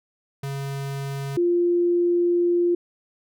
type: tone pair in turn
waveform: square / sine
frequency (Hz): 138.3 / 348.5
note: C#3 / F4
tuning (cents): -4 / -4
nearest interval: octave + major third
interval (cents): 1600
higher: second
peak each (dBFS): -28 / -17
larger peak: second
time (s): 0.43-1.37 / 1.37-2.75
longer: second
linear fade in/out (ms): 5
effects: none